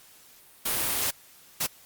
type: noise bursts at uneven times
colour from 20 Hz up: white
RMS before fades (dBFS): -27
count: 2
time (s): 0.65-1.11 / 1.6-1.67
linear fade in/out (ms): 10
effects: white hiss -54 dBFS RMS until 1.85 s + Opus 48 kbps